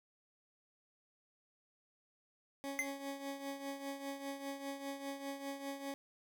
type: tone with tremolo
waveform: 20% pulse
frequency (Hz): 276.9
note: C#4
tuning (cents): -2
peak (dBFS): -34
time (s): 2.64-5.94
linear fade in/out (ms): 0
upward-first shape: triangle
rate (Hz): 5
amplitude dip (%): 70
type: tone with exponential decay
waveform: square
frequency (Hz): 2066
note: C7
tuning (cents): -22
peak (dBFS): -30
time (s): 2.79-2.93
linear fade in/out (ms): 0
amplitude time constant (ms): 29
effects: none